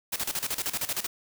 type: noise with tremolo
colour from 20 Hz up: white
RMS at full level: -29 dBFS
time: 0.12-1.07 s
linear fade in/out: 10 ms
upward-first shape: square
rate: 13 Hz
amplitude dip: 80%
effects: none